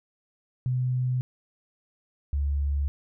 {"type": "tone pair in turn", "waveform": "sine", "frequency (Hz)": [126.6, 71.05], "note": ["B2", "C#2"], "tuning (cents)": [43, 43], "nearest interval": "minor seventh", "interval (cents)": 1000, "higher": "first", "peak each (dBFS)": -23, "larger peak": "neither", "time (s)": [[0.66, 1.21], [2.33, 2.88]], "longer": "neither", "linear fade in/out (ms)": 0, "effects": []}